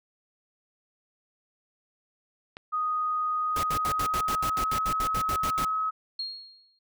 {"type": "click", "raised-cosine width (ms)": 0.3, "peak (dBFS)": -24, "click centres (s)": 2.569}
{"type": "tone with pitch glide", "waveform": "sine", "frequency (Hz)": [1244.5, 1278.7], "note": ["D#6", "D#6"], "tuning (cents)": [0, 47], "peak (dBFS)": -25, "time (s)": [2.72, 5.91], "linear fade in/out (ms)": 20, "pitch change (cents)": 47, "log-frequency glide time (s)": [3.41, 4.7]}
{"type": "noise bursts", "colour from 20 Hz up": "pink", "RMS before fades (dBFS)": -33, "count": 15, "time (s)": [3.56, 5.649], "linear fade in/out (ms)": 2, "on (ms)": 73, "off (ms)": 71}
{"type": "tone with exponential decay", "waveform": "sine", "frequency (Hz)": 4274, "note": "C8", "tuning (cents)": 36, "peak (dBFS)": -28, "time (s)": [6.19, 6.79], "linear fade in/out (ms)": 5, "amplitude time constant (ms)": 130}
{"effects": []}